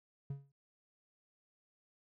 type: tone with exponential decay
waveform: triangle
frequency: 139.1 Hz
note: C#3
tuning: 6 cents sharp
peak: -33 dBFS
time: 0.3-0.52 s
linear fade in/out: 5 ms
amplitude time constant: 46 ms
effects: none